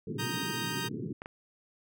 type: band-pass noise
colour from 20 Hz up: pink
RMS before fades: -37 dBFS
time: 0.07-1.13 s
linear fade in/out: 5 ms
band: 110 to 440 Hz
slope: 96 dB/octave
type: chord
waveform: 15% pulse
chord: Eb major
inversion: second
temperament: equal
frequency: 932.3 / 1244.5 / 1568 Hz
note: Bb5 / Eb6 / G6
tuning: 0 / 0 / 0 cents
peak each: -31 / -35 / -31 dBFS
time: 0.18-0.89 s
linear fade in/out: 20 ms
type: clicks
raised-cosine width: 0.5 ms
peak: -26 dBFS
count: 2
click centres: 1.219 / 1.259 s
effects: none